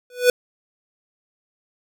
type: tone with exponential growth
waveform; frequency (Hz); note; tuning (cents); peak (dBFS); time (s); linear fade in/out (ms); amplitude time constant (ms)
square; 493.9; B4; 0; -9; 0.1-0.3; 2; 42
effects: none